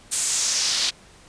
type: noise with band-pass filter sweep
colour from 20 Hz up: pink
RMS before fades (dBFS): -23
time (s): 0.11-0.91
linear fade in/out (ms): 20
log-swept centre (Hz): 8600 to 4200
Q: 2.3
effects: pink hiss -50 dBFS RMS until 1.28 s + resampled to 22050 Hz